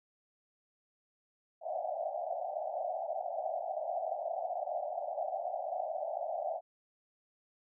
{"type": "band-pass noise", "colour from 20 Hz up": "pink", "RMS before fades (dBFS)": -37, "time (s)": [1.61, 6.61], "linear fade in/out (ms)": 50, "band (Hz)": [600, 770], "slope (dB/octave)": 96, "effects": []}